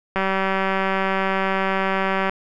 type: click train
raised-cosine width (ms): 0.5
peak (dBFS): -7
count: 411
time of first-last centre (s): 0.16-2.295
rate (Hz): 192
effects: none